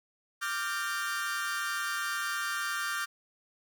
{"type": "chord", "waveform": "40% pulse", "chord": "G minor seventh", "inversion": "second", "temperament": "equal with one note detuned", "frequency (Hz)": [1174.7, 1396.9, 1568, 1824.2], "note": ["D6", "F6", "G6", "Bb6"], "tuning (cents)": [0, 0, 0, -38], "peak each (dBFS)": [-36, -35, -35, -38], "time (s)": [0.41, 3.06], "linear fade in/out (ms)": 20, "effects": []}